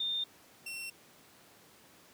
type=tone pair in turn; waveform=sine / sawtooth; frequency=3624 / 2715 Hz; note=A#7 / F7; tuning=-50 / -50 cents; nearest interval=perfect fourth; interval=500 cents; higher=first; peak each=-31 / -36 dBFS; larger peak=first; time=0-0.24 / 0.66-0.9 s; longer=neither; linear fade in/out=5 ms; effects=pink hiss -59 dBFS RMS until 2.13 s + high-pass 150 Hz 12 dB/octave